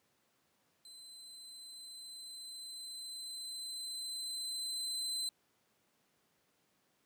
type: tone with level ramp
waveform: 30% pulse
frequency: 4057 Hz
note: B7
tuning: 46 cents sharp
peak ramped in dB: -49 to -32 dBFS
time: 0.85-5.29 s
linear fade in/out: 2 ms
effects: pink hiss -75 dBFS RMS until 7.05 s + high-pass 150 Hz 12 dB/octave